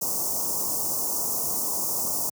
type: band-stop noise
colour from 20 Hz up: white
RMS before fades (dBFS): -27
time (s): 0.01-2.3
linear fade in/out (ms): 10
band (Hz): 1100 to 5400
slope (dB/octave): 48
effects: high-pass 100 Hz 12 dB/octave